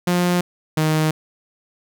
sawtooth tone pair in turn, 177.2 / 156.08 Hz, F3 / D#3, +25 / +6 cents, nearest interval major second, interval 219 cents, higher first, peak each -12 dBFS, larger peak neither, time 0.07-0.41 / 0.77-1.11 s, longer neither, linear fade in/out 5 ms, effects none

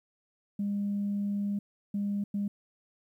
sine tone bursts at uneven times, 202.5 Hz, G#3, 43 cents flat, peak -27 dBFS, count 3, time 0.59-1.59 / 1.94-2.24 / 2.34-2.48 s, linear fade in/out 5 ms, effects tanh soft clip ceiling -24 dBFS + 11-bit

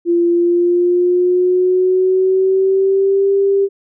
sine tone with pitch glide, 343.9 to 395 Hz, F4 to G4, -27 to +13 cents, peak -10 dBFS, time 0.05-3.69 s, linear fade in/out 50 ms, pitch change +240 cents, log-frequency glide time 0.29-3.31 s, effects none

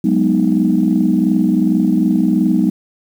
sine chord, G# minor seventh, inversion third, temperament equal, 185 / 207.7 / 246.9 / 311.1 Hz, F#3 / G#3 / B3 / D#4, 0 / 0 / 0 / 0 cents, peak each -16 dBFS, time 0.04-2.7 s, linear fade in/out 5 ms, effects tanh soft clip ceiling -2 dBFS + 7-bit

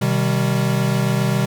square chord, C minor, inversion none, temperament equal with one note detuned, 128.19 / 155.56 / 196 Hz, C3 / Eb3 / G3, -35 / 0 / 0 cents, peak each -20 / -23 / -22 dBFS, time 0.01-1.46 s, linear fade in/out 10 ms, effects none

